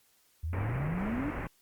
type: exponential sweep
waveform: sine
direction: up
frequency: 75.4 to 311.1 Hz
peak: -31 dBFS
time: 0.43-1.31 s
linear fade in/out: 10 ms
type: low-pass noise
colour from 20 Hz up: pink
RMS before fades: -37 dBFS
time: 0.53-1.47 s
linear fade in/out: 2 ms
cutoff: 2400 Hz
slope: 48 dB/octave
effects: white hiss -67 dBFS RMS until 1.61 s + Opus 48 kbps